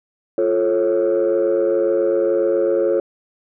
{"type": "chord", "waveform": "sine", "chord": "F augmented", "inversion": "none", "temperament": "just", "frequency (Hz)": [349.2, 436.5, 545.7], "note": ["F4", "A4", "C#5"], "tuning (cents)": [0, -14, -27], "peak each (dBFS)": [-18, -18, -17], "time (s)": [0.38, 3], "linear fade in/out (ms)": 2, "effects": ["tanh soft clip ceiling -10 dBFS"]}